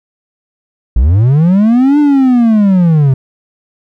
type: linear two-way sweep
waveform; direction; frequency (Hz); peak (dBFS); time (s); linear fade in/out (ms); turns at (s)
triangle; up then down; 50.6 to 298.9 to 128.5; -3; 0.96-3.14; 5; 1.99
effects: none